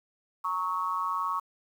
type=tone with amplitude modulation; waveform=sine; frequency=1108.7 Hz; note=C#6; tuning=in tune; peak=-23 dBFS; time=0.44-1.4 s; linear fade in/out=10 ms; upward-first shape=sine; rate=179 Hz; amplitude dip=95%; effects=9-bit

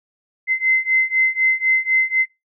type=beating tone pair; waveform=sine; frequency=2060 / 2064 Hz; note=C7 / C7; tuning=-28 / -24 cents; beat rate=4 Hz; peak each=-18 / -17 dBFS; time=0.47-2.26 s; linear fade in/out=50 ms; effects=noise-tail reverb RT60 0.2 s tail -24 dB re dry

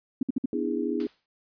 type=tone bursts; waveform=sine; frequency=260 Hz; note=C4; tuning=11 cents flat; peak=-21 dBFS; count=4; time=0.21-0.458 s; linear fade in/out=5 ms; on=20 ms; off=56 ms
type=chord; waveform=sine; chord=E dominant seventh; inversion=second; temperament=just; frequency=247.2 / 296.7 / 329.6 / 412 Hz; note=B3 / D4 / E4 / G#4; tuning=+2 / +18 / 0 / -14 cents; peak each=-31 dBFS; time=0.53-1.07 s; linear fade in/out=2 ms
type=noise with exponential decay; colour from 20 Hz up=white; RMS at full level=-40 dBFS; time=1-1.26 s; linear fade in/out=1 ms; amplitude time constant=56 ms
effects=resampled to 11025 Hz

